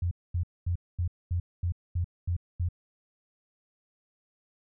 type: tone bursts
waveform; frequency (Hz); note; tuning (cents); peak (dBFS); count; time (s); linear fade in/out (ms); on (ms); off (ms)
sine; 87.31; F2; 0; -25; 9; 0.02-2.688; 5; 92; 230
effects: none